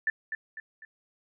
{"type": "tone with echo", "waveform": "sine", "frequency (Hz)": 1765, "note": "A6", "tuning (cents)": 5, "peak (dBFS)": -23, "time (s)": [0.07, 0.1], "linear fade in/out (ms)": 2, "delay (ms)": 250, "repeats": 3, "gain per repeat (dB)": -7, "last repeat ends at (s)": 0.85, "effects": []}